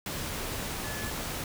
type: tone in noise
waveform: sine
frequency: 1718 Hz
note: A6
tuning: 42 cents flat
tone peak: -41 dBFS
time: 0.84-1.1 s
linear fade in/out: 2 ms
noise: pink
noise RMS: -35 dBFS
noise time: 0.06-1.44 s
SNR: -9 dB
effects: none